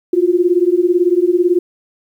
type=beating tone pair; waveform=sine; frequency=345.1 / 363.1 Hz; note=F4 / F#4; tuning=-21 / -33 cents; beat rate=18 Hz; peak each=-13 dBFS; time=0.13-1.59 s; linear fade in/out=5 ms; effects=8-bit